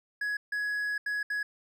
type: tone bursts at uneven times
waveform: triangle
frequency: 1676 Hz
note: G#6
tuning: 15 cents sharp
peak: -27 dBFS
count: 4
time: 0.21-0.37 / 0.52-0.98 / 1.06-1.23 / 1.3-1.43 s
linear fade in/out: 5 ms
effects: none